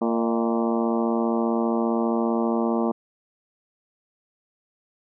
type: harmonic tone with a mistuned harmonic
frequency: 115.1 Hz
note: A#2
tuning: 22 cents flat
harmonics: 2 / 3 / 4 / 5 / 6 / 7 / 8 / 9 / 10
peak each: -23 / -27 / -29 / -31 / -33 / -34 / -35 / -36 / -37 dBFS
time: 0.01-2.92 s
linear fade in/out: 10 ms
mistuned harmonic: 5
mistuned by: +67 cents
effects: none